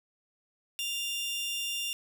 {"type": "tone pair together", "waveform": "sawtooth", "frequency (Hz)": [2794, 3531], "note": ["F7", "A7"], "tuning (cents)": [0, 5], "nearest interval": "major third", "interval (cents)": 405, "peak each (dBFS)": [-29, -36], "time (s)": [0.79, 1.93], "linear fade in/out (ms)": 0, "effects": []}